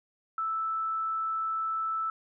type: tone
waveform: sine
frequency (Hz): 1317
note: E6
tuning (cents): -2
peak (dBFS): -28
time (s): 0.38-2.1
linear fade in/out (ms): 2
effects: none